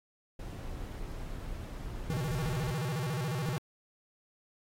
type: noise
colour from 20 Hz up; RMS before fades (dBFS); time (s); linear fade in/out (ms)
brown; -40; 0.39-2.73; 5
type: tone with vibrato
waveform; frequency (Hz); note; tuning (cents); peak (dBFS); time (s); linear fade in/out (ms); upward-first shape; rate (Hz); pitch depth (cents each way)
square; 141.2; C#3; +32; -32; 2.1-3.58; 0; square; 14; 230
type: clicks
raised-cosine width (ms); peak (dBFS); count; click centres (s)
3; -26; 3; 2.102 / 2.167 / 3.487
effects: AAC 48 kbps